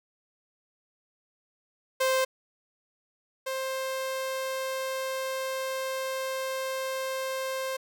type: tone pair in turn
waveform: sawtooth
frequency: 523.3 / 527.2 Hz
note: C5 / C5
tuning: 0 / +13 cents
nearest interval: unison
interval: 13 cents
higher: second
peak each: -19 / -26 dBFS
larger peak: first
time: 2-2.25 / 3.46-7.77 s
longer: second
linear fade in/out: 10 ms
effects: none